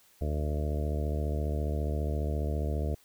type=harmonic tone; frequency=74.7 Hz; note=D2; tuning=30 cents sharp; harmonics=1 / 2 / 3 / 4 / 5 / 6 / 7 / 8 / 9; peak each=-29 / -37 / -41 / -42 / -43 / -41 / -45 / -43 / -44 dBFS; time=0.21-2.95 s; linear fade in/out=5 ms; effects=white hiss -62 dBFS RMS until 3.04 s